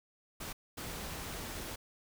pink noise bursts at uneven times, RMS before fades -42 dBFS, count 2, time 0.4-0.53 / 0.77-1.76 s, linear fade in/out 10 ms, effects none

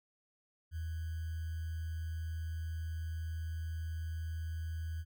sine tone with sample-and-hold, 81 Hz, E2, 30 cents flat, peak -36 dBFS, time 0.71-5.05 s, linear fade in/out 50 ms, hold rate 1575 Hz, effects none

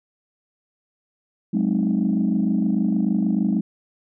sine chord, Ab dominant seventh, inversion third, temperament equal with one note detuned, 185 / 211.5 / 261.6 / 311.1 Hz, Gb3 / Ab3 / C4 / Eb4, 0 / +32 / 0 / 0 cents, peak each -22 / -20 / -25 / -26 dBFS, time 1.53-3.61 s, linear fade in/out 10 ms, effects tanh soft clip ceiling -11 dBFS

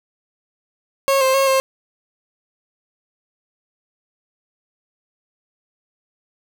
30% pulse tone with pitch steps, 546 / 526 / 543 / 532 Hz, C#5 / C5 / C#5 / C5, -26 / +9 / -36 / +29 cents, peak -11 dBFS, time 1.08-1.6 s, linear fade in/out 0 ms, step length 130 ms, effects none

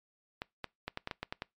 clicks, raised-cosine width 0.3 ms, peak -20 dBFS, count 9, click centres 0.419 / 0.643 / 0.88 / 0.974 / 1.074 / 1.112 / 1.23 / 1.325 / 1.421 s, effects noise-tail reverb RT60 0.2 s tail -24 dB re dry + MP3 96 kbps

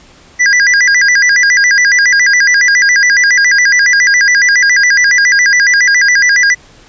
square tone with vibrato, 1791 Hz, A6, 30 cents sharp, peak -6 dBFS, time 0.39-6.55 s, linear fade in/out 20 ms, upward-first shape square, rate 7.2 Hz, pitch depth 170 cents each way, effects pink hiss -41 dBFS RMS until 6.88 s + resampled to 16000 Hz

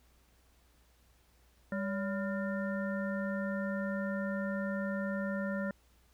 harmonic tone with a mistuned harmonic, 200 Hz, G3, 35 cents sharp, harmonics 1 / 3 / 5 / 7 / 9, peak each -34 / -38 / -50 / -43 / -44 dBFS, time 1.72-5.71 s, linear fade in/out 2 ms, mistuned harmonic 3, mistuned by -93 cents, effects added 60 Hz sine -65 dBFS peak until 6.13 s + pink hiss -69 dBFS RMS until 6.13 s

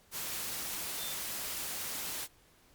sine tone in noise, 3563 Hz, A7, 21 cents sharp, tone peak -42 dBFS, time 0.96-1.16 s, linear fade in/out 50 ms, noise white, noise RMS -38 dBFS, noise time 0.11-2.28 s, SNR -7 dB, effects pink hiss -64 dBFS RMS until 2.74 s + MP3 96 kbps

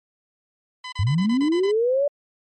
15% pulse tone bursts, 1008 Hz, B5, 35 cents sharp, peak -25 dBFS, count 8, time 0.84-1.714 s, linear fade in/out 5 ms, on 83 ms, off 30 ms
sine linear sweep, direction up, 85.1 to 587.3 Hz, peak -17 dBFS, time 0.99-2.08 s, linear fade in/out 5 ms
effects MP3 32 kbps

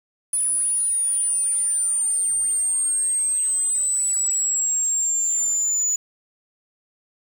sine linear sweep, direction down, 9910 to 6910 Hz, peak -16 dBFS, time 0.33-5.96 s, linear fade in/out 5 ms, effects tanh soft clip ceiling -18 dBFS + 7-bit

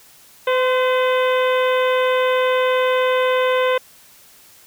harmonic tone with a mistuned harmonic, 509 Hz, C5, 48 cents flat, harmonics 1 / 2 / 3 / 4 / 5 / 6 / 7, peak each -16 / -22 / -26 / -28 / -30 / -32 / -33 dBFS, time 0.47-3.78 s, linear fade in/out 5 ms, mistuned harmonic 2, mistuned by +26 cents, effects white hiss -48 dBFS RMS until 4.66 s

